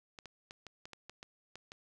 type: clicks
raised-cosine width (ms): 0.2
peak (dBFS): -30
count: 10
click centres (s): 0.188 / 0.257 / 0.509 / 0.667 / 0.855 / 0.933 / 1.096 / 1.229 / 1.556 / 1.719
effects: none